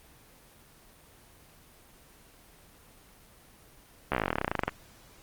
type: slowing click train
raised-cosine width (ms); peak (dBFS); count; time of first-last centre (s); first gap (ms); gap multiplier
0.5; -11; 22; 4.12-4.68; 14; 1.06
effects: pink hiss -56 dBFS RMS until 5.22 s + Opus 24 kbps